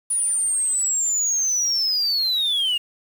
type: linear sweep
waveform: sine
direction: down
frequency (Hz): 9730 to 2800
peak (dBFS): -16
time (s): 0.1-2.78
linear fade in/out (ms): 10
effects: tanh soft clip ceiling -18 dBFS + 7-bit